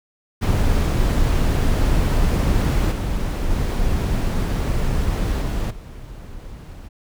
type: noise with level steps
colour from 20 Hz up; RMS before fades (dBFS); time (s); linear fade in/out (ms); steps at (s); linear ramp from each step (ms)
brown; -17 / -22 / -20 / -22 / -36; 0.41-6.89; 20; 2.91 / 3.5 / 5.41 / 5.7; 10
effects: none